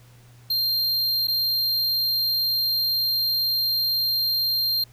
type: tone with dropouts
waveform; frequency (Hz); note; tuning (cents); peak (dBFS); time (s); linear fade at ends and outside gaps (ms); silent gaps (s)
square; 4186; C8; 0; -21; 0.5-4.84; 5; 1.273-1.281
effects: added 120 Hz sine -48 dBFS peak until 4.92 s + pink hiss -56 dBFS RMS until 4.92 s